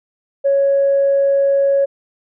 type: tone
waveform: sine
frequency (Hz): 554.4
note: C#5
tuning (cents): 0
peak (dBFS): -10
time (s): 0.44-1.86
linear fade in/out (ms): 20
effects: tanh soft clip ceiling -7 dBFS